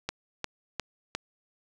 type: click train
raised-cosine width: 0.2 ms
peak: -13 dBFS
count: 4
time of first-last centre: 0.09-1.15 s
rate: 2.83 Hz
effects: none